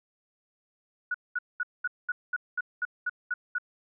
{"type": "tone bursts", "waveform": "sine", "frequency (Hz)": 1465, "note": "F#6", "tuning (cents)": -18, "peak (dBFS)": -26, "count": 11, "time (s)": [1.11, 3.584], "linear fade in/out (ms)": 5, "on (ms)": 34, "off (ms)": 210, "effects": []}